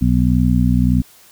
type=harmonic tone; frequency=61.5 Hz; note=B1; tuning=7 cents flat; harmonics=1 / 2 / 3 / 4; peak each=-17 / -17 / -17 / -17 dBFS; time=0.01-1.02 s; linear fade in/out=10 ms; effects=white hiss -47 dBFS RMS until 1.31 s